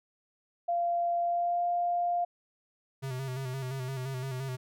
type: tone with pitch glide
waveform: sine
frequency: 691 to 700.2 Hz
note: F5 to F5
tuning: -19 to +4 cents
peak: -26 dBFS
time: 0.68-2.25 s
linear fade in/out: 10 ms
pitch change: +23 cents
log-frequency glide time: 1.21-1.64 s
type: tone with vibrato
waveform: square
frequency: 131.2 Hz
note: C3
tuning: 5 cents sharp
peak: -34 dBFS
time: 3.02-4.57 s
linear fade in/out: 20 ms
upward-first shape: square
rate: 5.8 Hz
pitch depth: 47 cents each way
effects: none